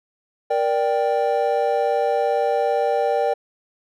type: chord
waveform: triangle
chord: G minor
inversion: first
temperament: just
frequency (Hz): 470.4 / 588 / 784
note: Bb4 / D5 / G5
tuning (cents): +16 / +2 / 0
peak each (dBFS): -20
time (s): 0.5-3.34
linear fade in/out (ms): 10
effects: none